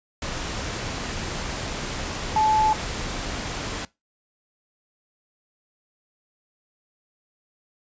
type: tone in noise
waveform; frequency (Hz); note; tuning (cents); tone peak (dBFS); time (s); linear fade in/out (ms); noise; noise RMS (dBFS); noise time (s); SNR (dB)
sine; 866; A5; -28; -17; 2.36-2.73; 2; pink; -30; 0.22-3.85; +10
effects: noise-tail reverb RT60 0.2 s tail -20 dB re dry + resampled to 16000 Hz